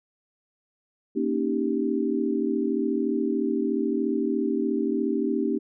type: chord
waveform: sine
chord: Eb dominant seventh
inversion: second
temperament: equal with one note detuned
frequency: 234 / 277.2 / 311.1 / 392 Hz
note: Bb3 / Db4 / Eb4 / G4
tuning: +7 / 0 / 0 / 0 cents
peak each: -28 dBFS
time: 1.15-5.59 s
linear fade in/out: 20 ms
effects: none